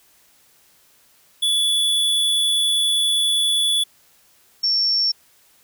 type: tone pair in turn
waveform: square / sine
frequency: 3435 / 5453 Hz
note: A7 / F8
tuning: -42 / -42 cents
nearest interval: minor sixth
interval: 800 cents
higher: second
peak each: -17 / -16 dBFS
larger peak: second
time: 1.42-3.84 / 4.63-5.12 s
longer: first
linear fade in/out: 10 ms
effects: white hiss -56 dBFS RMS until 5.63 s